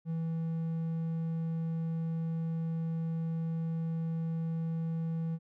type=tone; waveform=triangle; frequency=163.6 Hz; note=E3; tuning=13 cents flat; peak=-29 dBFS; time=0.05-5.39 s; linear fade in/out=50 ms; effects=none